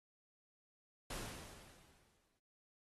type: noise with exponential decay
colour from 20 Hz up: pink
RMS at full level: -44 dBFS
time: 1.1-2.39 s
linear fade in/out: 5 ms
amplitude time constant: 280 ms
effects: AAC 32 kbps